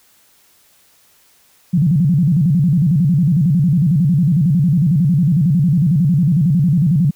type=tone with vibrato; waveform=sine; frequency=158.4 Hz; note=D#3; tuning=31 cents sharp; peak=-10 dBFS; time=1.73-7.11 s; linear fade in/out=10 ms; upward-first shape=square; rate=11 Hz; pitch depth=210 cents each way; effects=white hiss -53 dBFS RMS until 7.15 s